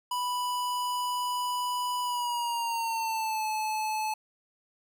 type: tone with pitch glide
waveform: square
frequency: 987.8 to 864.9 Hz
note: B5 to A5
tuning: 0 to -30 cents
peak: -29 dBFS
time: 0.11-4.14 s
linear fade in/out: 5 ms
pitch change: -230 cents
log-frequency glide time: 2.02-3.46 s
effects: none